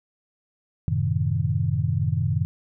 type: chord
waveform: sine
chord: F# diminished seventh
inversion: none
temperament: equal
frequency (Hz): 92.5 / 110 / 130.81 / 155.56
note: F#2 / A2 / C3 / Eb3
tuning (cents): 0 / 0 / 0 / 0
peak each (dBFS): -26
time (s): 0.88-2.45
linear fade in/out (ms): 0
effects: none